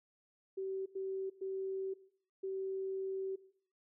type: tone bursts at uneven times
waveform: sine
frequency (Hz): 383.8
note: G4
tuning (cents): -37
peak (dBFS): -36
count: 4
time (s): 0.57-0.86 / 0.95-1.3 / 1.41-1.94 / 2.43-3.36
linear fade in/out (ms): 10
effects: noise-tail reverb RT60 0.6 s tail -17 dB re dry